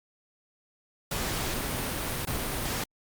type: noise with dropouts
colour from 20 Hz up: pink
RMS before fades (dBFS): -31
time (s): 1.11-2.84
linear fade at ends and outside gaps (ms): 5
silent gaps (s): 2.253-2.27
effects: Opus 48 kbps